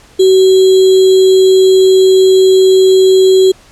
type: tone with sample-and-hold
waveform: sine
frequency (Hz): 377.8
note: F#4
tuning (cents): +36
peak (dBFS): -3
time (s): 0.19-3.52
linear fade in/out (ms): 10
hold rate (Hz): 3675
effects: pink hiss -42 dBFS RMS until 3.71 s + low-pass 9000 Hz 12 dB/octave